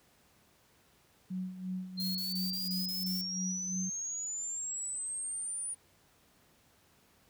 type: tone with tremolo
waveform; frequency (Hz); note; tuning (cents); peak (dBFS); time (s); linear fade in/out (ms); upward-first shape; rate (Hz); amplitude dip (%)
sine; 185; F#3; 0; -33; 1.3-3.9; 10; sine; 2.9; 70
type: exponential sweep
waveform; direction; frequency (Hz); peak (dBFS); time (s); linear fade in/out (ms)
sine; up; 4163 to 9600; -35; 1.97-5.75; 20
type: noise bursts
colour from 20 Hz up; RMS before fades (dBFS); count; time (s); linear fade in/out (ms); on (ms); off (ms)
violet; -42; 7; 2-3.212; 2; 150; 27
effects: pink hiss -66 dBFS RMS until 7.29 s + high-pass 60 Hz 12 dB/octave